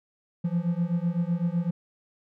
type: beating tone pair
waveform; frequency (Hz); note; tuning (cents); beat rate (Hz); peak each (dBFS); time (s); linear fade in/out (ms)
triangle; 168.3 / 176.2; E3 / F3; +36 / +16; 7.9; -25; 0.44-1.71; 10
effects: none